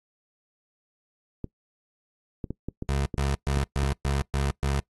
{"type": "clicks", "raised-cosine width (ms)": 3, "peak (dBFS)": -18, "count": 8, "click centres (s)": [1.443, 2.442, 2.506, 2.686, 2.824, 3.142, 3.572, 3.832]}
{"type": "tone bursts", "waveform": "25% pulse", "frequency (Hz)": 69.3, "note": "C#2", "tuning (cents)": 0, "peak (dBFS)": -20, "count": 7, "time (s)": [2.89, 4.8], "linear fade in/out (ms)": 0, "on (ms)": 170, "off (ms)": 120}
{"effects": ["noise-tail reverb RT60 0.1 s tail -22 dB re dry", "AAC 32 kbps"]}